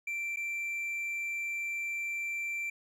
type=tone with dropouts; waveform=triangle; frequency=2349 Hz; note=D7; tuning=in tune; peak=-31 dBFS; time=0.07-2.7 s; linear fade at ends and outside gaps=5 ms; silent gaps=0.361-0.369 s; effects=none